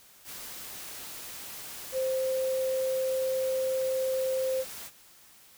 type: tone in noise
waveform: sine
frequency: 523 Hz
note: C5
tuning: 1 cent flat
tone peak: -26 dBFS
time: 1.92-4.65 s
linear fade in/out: 50 ms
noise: white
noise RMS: -42 dBFS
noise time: 0.24-4.91 s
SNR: +13 dB
effects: white hiss -56 dBFS RMS until 5.57 s